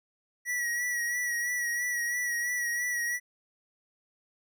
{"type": "tone with vibrato", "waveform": "square", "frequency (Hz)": 1927, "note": "B6", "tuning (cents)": -43, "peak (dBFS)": -29, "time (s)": [0.45, 3.2], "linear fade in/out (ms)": 50, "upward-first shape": "sine", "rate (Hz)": 3, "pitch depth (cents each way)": 35, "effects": []}